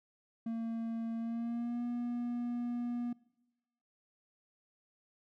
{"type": "tone with pitch glide", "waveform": "triangle", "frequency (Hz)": [228.1, 240.7], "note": ["A#3", "B3"], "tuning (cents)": [-37, -44], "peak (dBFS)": -32, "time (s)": [0.46, 3.13], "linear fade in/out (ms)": 5, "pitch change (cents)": 93, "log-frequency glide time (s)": [1.17, 1.83], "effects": ["noise-tail reverb RT60 1.0 s tail -23 dB re dry"]}